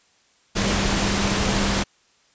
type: tone in noise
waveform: sine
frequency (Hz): 198.4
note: G3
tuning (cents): +21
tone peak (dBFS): -25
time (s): 0.55-1.84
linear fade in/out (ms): 20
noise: pink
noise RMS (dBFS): -22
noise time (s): 0.55-1.84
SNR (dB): -6
effects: white hiss -60 dBFS RMS until 2.34 s + resampled to 16000 Hz